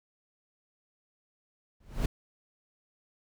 brown noise with exponential growth, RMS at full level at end -23 dBFS, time 1.8-2.06 s, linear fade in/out 5 ms, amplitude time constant 55 ms, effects none

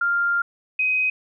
sine tone pair in turn, 1396.9 / 2517 Hz, F6 / D#7, 0 / +19 cents, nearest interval minor seventh, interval 1019 cents, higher second, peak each -18 dBFS, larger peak neither, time 0.01-0.42 / 0.79-1.1 s, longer first, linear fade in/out 5 ms, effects none

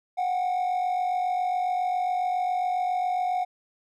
triangle tone pair together, 729 / 776.3 Hz, F#5 / G5, -26 / -17 cents, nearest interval minor second, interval 109 cents, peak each -21 / -29 dBFS, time 0.17-3.45 s, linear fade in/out 20 ms, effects tanh soft clip ceiling -19 dBFS

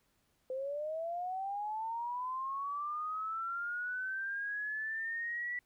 sine linear sweep, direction up, 510 to 1962 Hz, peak -35 dBFS, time 0.5-5.59 s, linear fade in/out 2 ms, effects pink hiss -75 dBFS RMS until 5.65 s

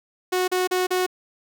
sawtooth tone bursts, 366.7 Hz, F#4, 15 cents flat, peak -16 dBFS, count 4, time 0.32-1.065 s, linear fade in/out 10 ms, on 160 ms, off 35 ms, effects none

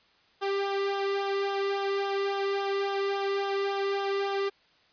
sawtooth tone with flanger, 395.9 Hz, G4, 17 cents sharp, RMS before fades -29 dBFS, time 0.41-4.5 s, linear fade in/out 20 ms, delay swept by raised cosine 0.43 to 1.34 ms, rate 3.6 Hz, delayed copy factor -0.7, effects white hiss -63 dBFS RMS until 4.92 s + resampled to 11025 Hz

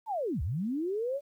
sine linear two-way sweep, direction down then up, 932.3 to 61.74 to 583 Hz, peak -29 dBFS, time 0.06-1.21 s, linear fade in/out 50 ms, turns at 0.42 s, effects 11-bit

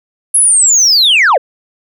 sine linear sweep, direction down, 10820 to 440 Hz, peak -3 dBFS, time 0.34-1.38 s, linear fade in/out 10 ms, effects tanh soft clip ceiling -4 dBFS

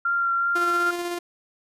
sine tone with vibrato, 1381 Hz, F6, 20 cents flat, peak -20 dBFS, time 0.05-0.91 s, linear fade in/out 5 ms, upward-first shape triangle, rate 2.7 Hz, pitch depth 14 cents each way
sawtooth tone with tremolo, 348.7 Hz, F4, 3 cents flat, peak -22 dBFS, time 0.55-1.19 s, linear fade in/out 10 ms, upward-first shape square, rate 16 Hz, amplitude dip 25%
effects resampled to 32000 Hz

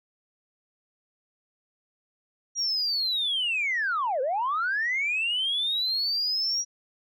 sine linear two-way sweep, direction down then up, 5750 to 489.7 to 5750 Hz, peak -23 dBFS, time 2.55-6.65 s, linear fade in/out 50 ms, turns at 4.21 s, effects tanh soft clip ceiling -20 dBFS

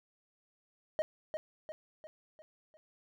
triangle tone with echo, 622.3 Hz, D#5, in tune, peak -26 dBFS, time 0.99-1.02 s, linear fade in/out 0 ms, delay 350 ms, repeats 5, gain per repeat -6 dB, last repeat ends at 2.77 s, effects none

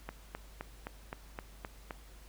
click train, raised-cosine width 0.5 ms, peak -24 dBFS, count 8, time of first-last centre 0.09-1.908 s, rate 3.85 Hz, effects added 50 Hz sine -52 dBFS peak until 2.28 s + pink hiss -59 dBFS RMS until 2.28 s

